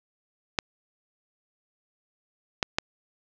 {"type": "clicks", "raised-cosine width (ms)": 0.2, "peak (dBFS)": -5, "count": 3, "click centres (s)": [0.588, 2.628, 2.785], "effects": ["low-pass 6000 Hz 12 dB/octave", "7-bit"]}